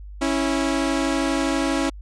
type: tone pair together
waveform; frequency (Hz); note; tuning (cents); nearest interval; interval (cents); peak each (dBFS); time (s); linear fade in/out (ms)
sawtooth; 275.7 / 328.1; C#4 / E4; -9 / -8; minor third; 301; -18 / -20; 0.21-1.9; 10
effects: added 50 Hz sine -35 dBFS peak until 2.01 s + resampled to 22050 Hz